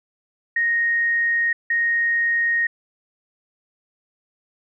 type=tone pair in turn; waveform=sine; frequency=1864.7 / 1864.7 Hz; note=A#6 / A#6; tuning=0 / 0 cents; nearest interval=unison; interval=0 cents; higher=neither; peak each=-17 dBFS; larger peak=neither; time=0.56-1.53 / 1.7-2.67 s; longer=neither; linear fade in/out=5 ms; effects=none